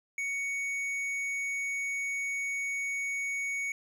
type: tone with hard clipping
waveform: triangle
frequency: 2230 Hz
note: C#7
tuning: 10 cents sharp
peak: -32 dBFS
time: 0.18-3.72 s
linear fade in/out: 2 ms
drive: 10 dB
effects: none